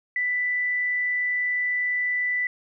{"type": "tone", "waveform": "sine", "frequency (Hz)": 1983, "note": "B6", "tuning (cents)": 7, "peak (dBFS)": -22, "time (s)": [0.16, 2.47], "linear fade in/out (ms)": 2, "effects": []}